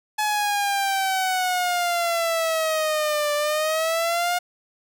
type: exponential two-way sweep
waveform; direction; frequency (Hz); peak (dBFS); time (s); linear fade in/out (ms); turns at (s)
sawtooth; down then up; 853 to 587.3 to 716; -17; 0.18-4.39; 10; 3.34
effects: none

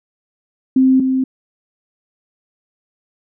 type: tone pair in turn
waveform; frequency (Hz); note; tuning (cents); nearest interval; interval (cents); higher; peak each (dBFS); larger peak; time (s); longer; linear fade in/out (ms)
sine; 261.6 / 261.6; C4 / C4; 0 / 0; unison; 0; neither; -8 / -13; first; 0.76-1 / 1-1.24; neither; 5
effects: none

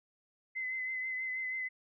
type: tone with vibrato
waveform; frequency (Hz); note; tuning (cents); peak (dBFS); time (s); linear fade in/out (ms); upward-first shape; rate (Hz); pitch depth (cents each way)
sine; 2042; C7; -43; -34; 0.55-1.69; 20; triangle; 6.2; 32
effects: none

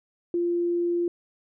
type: tone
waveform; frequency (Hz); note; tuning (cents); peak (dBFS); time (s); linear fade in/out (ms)
sine; 346.3; F4; -15; -22; 0.34-1.08; 2
effects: none

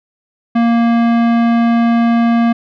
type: tone with tanh clipping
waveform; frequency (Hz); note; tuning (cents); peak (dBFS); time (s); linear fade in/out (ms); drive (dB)
sine; 233.1; A#3; 0; -11; 0.55-2.53; 10; 18
effects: none

